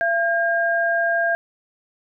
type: tone pair together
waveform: sine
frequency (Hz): 678 / 1612.6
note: E5 / G6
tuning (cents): +49 / +49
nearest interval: octave + minor third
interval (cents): 1500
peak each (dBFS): -20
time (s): 0.01-1.35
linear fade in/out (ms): 0
effects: none